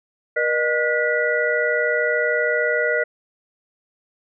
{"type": "tone cluster", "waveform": "sine", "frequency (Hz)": [477.8, 611, 1446, 1962], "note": ["A#4", "D#5", "F#6", "B6"], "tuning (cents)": [43, -32, -40, -12], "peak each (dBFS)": -23, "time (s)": [0.36, 3.04], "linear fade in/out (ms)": 10, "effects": []}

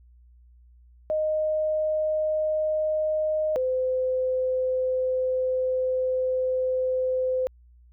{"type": "tone pair in turn", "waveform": "sine", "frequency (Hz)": [619, 513.1], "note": ["D#5", "C5"], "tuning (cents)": [-9, -34], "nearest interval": "minor third", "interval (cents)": 325, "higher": "first", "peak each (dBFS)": -22, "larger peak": "neither", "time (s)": [[1.1, 3.56], [3.56, 7.47]], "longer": "second", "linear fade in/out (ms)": 0, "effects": ["added 60 Hz sine -51 dBFS peak until 7.92 s"]}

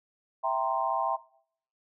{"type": "chord", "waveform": "sine", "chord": "C dominant seventh", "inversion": "first", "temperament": "equal", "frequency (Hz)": [659.3, 784, 932.3, 1046.5], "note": ["E5", "G5", "Bb5", "C6"], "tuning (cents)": [0, 0, 0, 0], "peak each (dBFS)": -31, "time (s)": [0.43, 1.17], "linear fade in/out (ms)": 20, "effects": ["noise-tail reverb RT60 0.6 s tail -20 dB re dry"]}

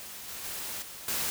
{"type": "noise with level steps", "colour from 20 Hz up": "white", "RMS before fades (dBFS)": [-43, -40, -37, -44, -31], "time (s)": [0, 1.3], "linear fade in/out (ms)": 0, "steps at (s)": [0.28, 0.44, 0.82, 1.08], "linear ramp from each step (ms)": 2, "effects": []}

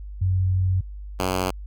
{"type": "tone pair in turn", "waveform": ["sine", "5% pulse"], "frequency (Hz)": [93, 92.52], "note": ["F#2", "F#2"], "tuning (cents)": [9, 0], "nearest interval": "unison", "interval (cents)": 9, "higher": "first", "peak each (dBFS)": [-18, -11], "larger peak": "second", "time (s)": [[0.21, 0.81], [1.19, 1.51]], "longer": "first", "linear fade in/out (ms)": 10, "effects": ["added 50 Hz sine -33 dBFS peak until 1.66 s"]}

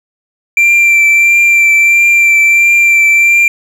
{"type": "tone with vibrato", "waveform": "triangle", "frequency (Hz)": 2356, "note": "D7", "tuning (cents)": 5, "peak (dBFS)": -3, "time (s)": [0.57, 3.48], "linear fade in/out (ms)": 2, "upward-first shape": "triangle", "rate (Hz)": 1.5, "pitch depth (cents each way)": 20, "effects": []}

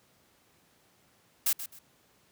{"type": "noise with echo", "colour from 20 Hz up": "blue", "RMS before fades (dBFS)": -26, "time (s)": [1.46, 1.53], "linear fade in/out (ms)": 5, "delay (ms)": 130, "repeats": 2, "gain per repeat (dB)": -12, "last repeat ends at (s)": 1.79, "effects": ["pink hiss -65 dBFS RMS until 2.31 s", "high-pass 100 Hz 12 dB/octave"]}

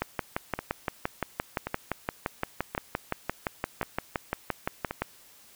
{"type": "two click trains", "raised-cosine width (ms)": 0.5, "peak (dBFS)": [-16, -12], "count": [5, 30], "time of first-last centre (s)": [[0.59, 4.91], [0.02, 5.02]], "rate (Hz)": [0.926, 5.8], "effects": ["white hiss -55 dBFS RMS until 5.55 s"]}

